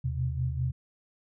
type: tone cluster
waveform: sine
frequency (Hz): 79.4 / 124.4 / 129.4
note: D#2 / B2 / C3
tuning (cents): +36 / +13 / -19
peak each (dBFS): -32 / -34 / -30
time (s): 0.04-0.72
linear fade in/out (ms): 10
effects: none